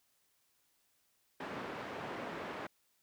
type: band-pass noise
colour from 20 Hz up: pink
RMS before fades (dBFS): -43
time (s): 1.4-2.67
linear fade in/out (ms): 5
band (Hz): 240 to 1900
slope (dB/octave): 12
effects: white hiss -75 dBFS RMS until 3.02 s